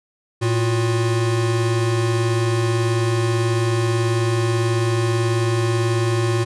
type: tone pair together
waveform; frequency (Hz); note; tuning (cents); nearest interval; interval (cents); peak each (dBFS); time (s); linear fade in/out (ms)
square; 113.22 / 358; A2 / F4; +50 / +43; octave + minor sixth; 1993; -19 / -23; 0.41-6.45; 20
effects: resampled to 24000 Hz